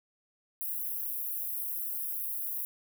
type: high-pass noise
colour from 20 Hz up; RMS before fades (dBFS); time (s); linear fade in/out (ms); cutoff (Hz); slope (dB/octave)
white; -35; 0.61-2.65; 0; 11000; 48
effects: none